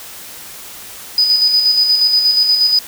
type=tone with tremolo; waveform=sine; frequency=4978 Hz; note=D#8; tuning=in tune; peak=-8 dBFS; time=1.18-2.79 s; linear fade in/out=2 ms; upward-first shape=square; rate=8.4 Hz; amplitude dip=40%; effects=white hiss -33 dBFS RMS until 2.87 s